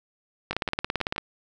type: two click trains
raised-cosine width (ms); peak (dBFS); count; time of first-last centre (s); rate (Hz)
0.3; -19 / -9; 5 / 13; 0.53-1.162 / 0.51-1.18; 6.33 / 17.9
effects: none